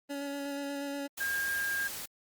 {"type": "tone with vibrato", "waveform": "25% pulse", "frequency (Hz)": 282, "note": "C#4", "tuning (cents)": 30, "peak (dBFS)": -31, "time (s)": [0.09, 1.08], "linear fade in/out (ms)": 20, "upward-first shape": "square", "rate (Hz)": 8.3, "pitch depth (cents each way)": 12}
{"type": "noise", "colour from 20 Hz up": "white", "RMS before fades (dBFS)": -40, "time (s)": [1.17, 2.06], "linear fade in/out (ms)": 10}
{"type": "tone", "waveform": "sine", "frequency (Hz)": 1614, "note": "G#6", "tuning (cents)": -50, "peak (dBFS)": -30, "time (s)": [1.2, 1.88], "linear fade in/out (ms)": 10}
{"effects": ["Opus 32 kbps"]}